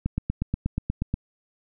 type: click train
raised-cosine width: 5 ms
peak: -12 dBFS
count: 10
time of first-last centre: 0.06-1.14 s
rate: 8.33 Hz
effects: none